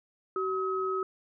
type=tone pair together; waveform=sine; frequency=379.4 / 1276 Hz; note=F#4 / D#6; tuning=+43 / +43 cents; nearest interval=octave + major sixth; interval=2100 cents; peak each=-30 / -31 dBFS; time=0.36-1.03 s; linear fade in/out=2 ms; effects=none